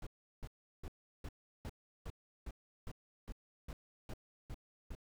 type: noise bursts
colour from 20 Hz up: brown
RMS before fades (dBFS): -44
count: 13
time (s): 0.02-4.951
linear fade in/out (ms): 2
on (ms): 47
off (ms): 360
effects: none